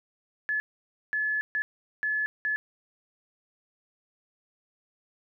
sine tone bursts at uneven times, 1717 Hz, A6, 43 cents flat, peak -25 dBFS, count 5, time 0.49-0.6 / 1.13-1.41 / 1.55-1.62 / 2.03-2.26 / 2.45-2.56 s, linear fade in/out 0 ms, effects none

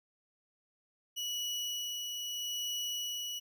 30% pulse tone with tremolo, 2934 Hz, F#7, 15 cents flat, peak -31 dBFS, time 1.16-3.4 s, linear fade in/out 20 ms, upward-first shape sine, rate 0.78 Hz, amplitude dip 30%, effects none

